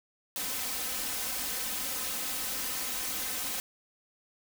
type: noise with comb filter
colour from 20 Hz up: white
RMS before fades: -34 dBFS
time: 0.36-3.6 s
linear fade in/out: 0 ms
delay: 3.9 ms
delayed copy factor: +0.8
effects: none